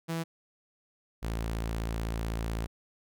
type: tone pair in turn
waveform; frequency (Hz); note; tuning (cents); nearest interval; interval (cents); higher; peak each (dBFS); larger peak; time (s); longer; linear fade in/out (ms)
sawtooth; 164.81 / 55.93; E3 / A1; 0 / +29; octave + perfect fifth; 1871; first; -27; neither; 0.08-0.24 / 1.22-2.67; second; 20
effects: none